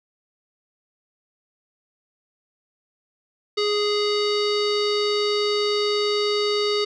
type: tone with low-pass filter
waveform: square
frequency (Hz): 415.3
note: G#4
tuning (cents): 0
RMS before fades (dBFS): -22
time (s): 3.57-6.85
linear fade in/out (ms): 10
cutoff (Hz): 4300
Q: 6.8
effects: none